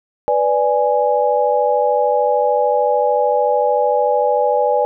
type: chord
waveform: sine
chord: G# diminished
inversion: first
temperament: equal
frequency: 493.9 / 587.3 / 830.6 Hz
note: B4 / D5 / G#5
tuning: 0 / 0 / 0 cents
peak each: -17 dBFS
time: 0.28-4.85 s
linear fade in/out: 0 ms
effects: none